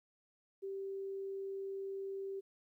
sine tone, 390 Hz, G4, 9 cents flat, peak -39 dBFS, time 0.62-2.41 s, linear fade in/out 20 ms, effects 13-bit

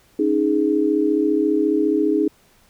sine chord, C# suspended second, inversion none, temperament just, 277.2 / 311.8 / 415.8 Hz, C#4 / D#4 / G#4, 0 / +4 / +2 cents, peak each -23 / -18 / -20 dBFS, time 0.19-2.28 s, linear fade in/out 5 ms, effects pink hiss -56 dBFS RMS until 2.69 s

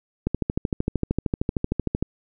click train, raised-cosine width 3 ms, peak -9 dBFS, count 24, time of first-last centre 0.27-2.026 s, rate 13.1 Hz, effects none

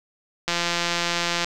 click train, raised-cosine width 0.2 ms, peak -6 dBFS, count 167, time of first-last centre 0.48-1.445 s, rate 172 Hz, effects none

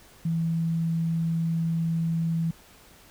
sine tone, 164.81 Hz, E3, in tune, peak -23 dBFS, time 0.25-2.51 s, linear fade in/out 5 ms, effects pink hiss -53 dBFS RMS until 3.1 s

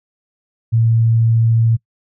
sine tone, 114.2 Hz, A#2, 35 cents flat, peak -10 dBFS, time 0.72-1.77 s, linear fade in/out 20 ms, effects noise-tail reverb RT60 0.1 s tail -24 dB re dry

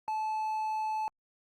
triangle tone, 868 Hz, A5, 24 cents flat, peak -28 dBFS, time 0.08-1.08 s, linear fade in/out 0 ms, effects Opus 48 kbps

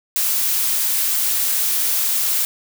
blue noise, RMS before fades -19 dBFS, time 0.16-2.45 s, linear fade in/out 0 ms, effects none

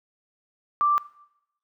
sine tone, 1174.7 Hz, D6, in tune, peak -18 dBFS, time 0.81-0.98 s, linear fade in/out 0 ms, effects noise-tail reverb RT60 0.8 s tail -19 dB re dry

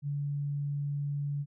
sine tone, 143.5 Hz, D3, 40 cents flat, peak -30 dBFS, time 0.02-1.46 s, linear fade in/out 50 ms, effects none

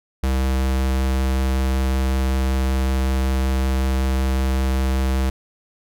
square tone with vibrato, 65.7 Hz, C2, 8 cents sharp, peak -18 dBFS, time 0.23-5.3 s, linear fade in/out 5 ms, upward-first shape triangle, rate 5.3 Hz, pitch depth 8 cents each way, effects none

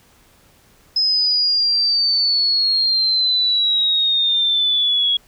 sine exponential sweep, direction down, 5120 to 3322 Hz, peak -14 dBFS, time 0.96-5.17 s, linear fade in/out 5 ms, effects pink hiss -53 dBFS RMS until 5.27 s

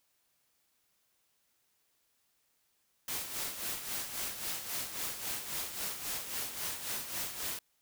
white noise with tremolo, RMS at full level -36 dBFS, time 3.08-7.59 s, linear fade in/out 2 ms, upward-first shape sine, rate 3.7 Hz, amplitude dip 60%, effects white hiss -75 dBFS RMS until 7.81 s

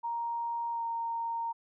sine tone with pitch glide, 935 to 924.3 Hz, A#5 to A#5, +5 to -15 cents, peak -31 dBFS, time 0.03-1.53 s, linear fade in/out 20 ms, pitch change -20 cents, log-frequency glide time 0.71-0.83 s, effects none

